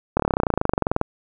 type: slowing click train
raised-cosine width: 1 ms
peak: -4 dBFS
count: 24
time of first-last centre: 0.17-1.014 s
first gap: 26 ms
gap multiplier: 1.03
effects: none